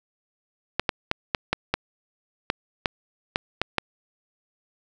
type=clicks; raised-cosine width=0.3 ms; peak=-5 dBFS; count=11; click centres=0.796 / 0.892 / 1.114 / 1.348 / 1.53 / 1.74 / 2.501 / 2.858 / 3.359 / 3.616 / 3.783 s; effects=none